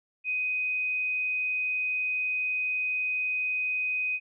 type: tone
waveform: sine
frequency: 2504 Hz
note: D#7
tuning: 10 cents sharp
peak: -26 dBFS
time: 0.24-4.2 s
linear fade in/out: 50 ms
effects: none